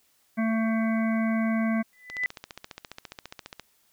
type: harmonic tone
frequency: 223.4 Hz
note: A3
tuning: 27 cents sharp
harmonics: 1 / 3 / 5 / 7 / 9 / 10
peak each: -23 / -33 / -38 / -38 / -38 / -41 dBFS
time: 0.37-1.83 s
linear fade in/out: 20 ms
type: tone with exponential growth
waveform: sine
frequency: 1997 Hz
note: B6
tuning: 19 cents sharp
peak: -21 dBFS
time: 1.93-2.26 s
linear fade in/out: 0 ms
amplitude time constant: 70 ms
type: click train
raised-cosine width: 0.2 ms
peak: -21 dBFS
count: 23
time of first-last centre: 2.1-3.597 s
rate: 14.7 Hz
effects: white hiss -66 dBFS RMS until 3.92 s